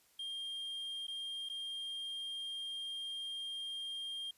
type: tone with dropouts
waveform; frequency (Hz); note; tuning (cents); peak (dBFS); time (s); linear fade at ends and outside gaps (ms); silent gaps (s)
triangle; 3207; G7; +39; -38; 0.19-4.31; 5; 1.069-1.08 / 1.489-1.497
effects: white hiss -69 dBFS RMS until 4.37 s + resampled to 32000 Hz